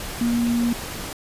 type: tone in noise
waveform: sine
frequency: 236.6 Hz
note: A#3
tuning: 26 cents sharp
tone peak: -18 dBFS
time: 0.21-0.73 s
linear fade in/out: 2 ms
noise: pink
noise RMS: -32 dBFS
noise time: 0-1.13 s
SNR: +11 dB
effects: resampled to 32000 Hz